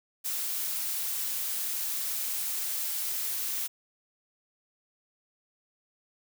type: noise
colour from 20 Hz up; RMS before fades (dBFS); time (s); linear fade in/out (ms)
blue; -32; 0.24-3.68; 20
effects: none